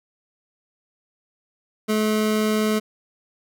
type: tone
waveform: 25% pulse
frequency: 215.1 Hz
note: A3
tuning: 39 cents flat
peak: -15 dBFS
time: 1.88-2.8 s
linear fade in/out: 20 ms
effects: none